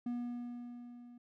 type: tone with level ramp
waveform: triangle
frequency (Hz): 241.6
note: B3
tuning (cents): -38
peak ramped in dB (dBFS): -32 to -50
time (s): 0.06-1.18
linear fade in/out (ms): 5
effects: none